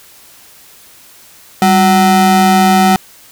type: ring-modulated tone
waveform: square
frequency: 278.6 Hz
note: C#4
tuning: 9 cents sharp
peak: -4 dBFS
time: 1.62-2.96 s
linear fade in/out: 0 ms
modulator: 474 Hz
effects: white hiss -41 dBFS RMS until 3.31 s